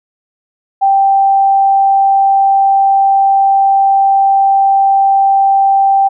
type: tone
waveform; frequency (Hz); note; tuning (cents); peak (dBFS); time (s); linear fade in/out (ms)
sine; 784; G5; 0; -6; 0.81-6.09; 20
effects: none